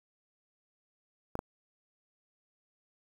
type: clicks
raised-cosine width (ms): 1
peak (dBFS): -20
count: 2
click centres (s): 1.354 / 1.391
effects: 8-bit